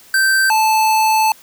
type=tone pair in turn; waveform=square; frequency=1558 / 874.4 Hz; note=G6 / A5; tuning=-11 / -11 cents; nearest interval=minor seventh; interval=1000 cents; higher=first; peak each=-12 dBFS; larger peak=neither; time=0.14-0.5 / 0.5-1.32 s; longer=second; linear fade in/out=2 ms; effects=white hiss -45 dBFS RMS until 1.42 s